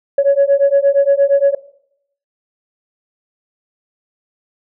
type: beating tone pair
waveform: sine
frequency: 554.4 / 563 Hz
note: C#5 / C#5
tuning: 0 / +27 cents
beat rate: 8.6 Hz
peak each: -11 dBFS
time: 0.18-1.55 s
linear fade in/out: 5 ms
effects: noise-tail reverb RT60 0.7 s tail -18 dB re dry + tanh soft clip ceiling -4 dBFS